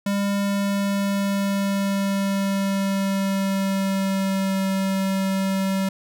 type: tone with pitch glide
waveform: square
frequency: 200 to 192.74 Hz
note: G3 to G3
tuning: +35 to -29 cents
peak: -21 dBFS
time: 0.06-5.89 s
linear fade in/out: 5 ms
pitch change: -64 cents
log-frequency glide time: 0.37-4.68 s
effects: none